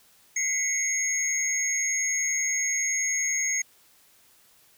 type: tone cluster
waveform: sine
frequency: 2039 / 2189 / 6540 Hz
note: C7 / C#7 / G#8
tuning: -45 / -22 / -28 cents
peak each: -29 / -31 / -24 dBFS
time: 0.36-3.62 s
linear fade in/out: 5 ms
effects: tanh soft clip ceiling -19 dBFS + white hiss -59 dBFS RMS until 4.77 s